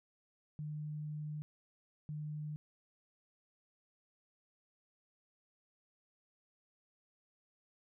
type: tone bursts at uneven times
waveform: sine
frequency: 151 Hz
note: D3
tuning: 48 cents sharp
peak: -39 dBFS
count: 2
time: 0.59-1.42 / 2.09-2.56 s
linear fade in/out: 0 ms
effects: none